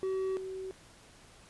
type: tone pair in turn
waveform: triangle / sine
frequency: 380 / 378.6 Hz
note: F#4 / F#4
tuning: +46 / +40 cents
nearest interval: unison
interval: 6 cents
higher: first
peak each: -28 / -37 dBFS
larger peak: first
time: 0.03-0.37 / 0.37-0.71 s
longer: neither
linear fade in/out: 0 ms
effects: pink hiss -57 dBFS RMS until 1.49 s + resampled to 24000 Hz